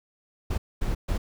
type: noise bursts at uneven times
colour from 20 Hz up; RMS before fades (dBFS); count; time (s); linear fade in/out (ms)
brown; -26; 3; 0.5-0.58 / 0.81-0.95 / 1.08-1.18; 10
effects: none